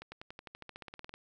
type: accelerating click train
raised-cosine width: 0.3 ms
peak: -29 dBFS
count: 17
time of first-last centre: 0.02-1.14 s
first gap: 100 ms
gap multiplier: 0.95
effects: none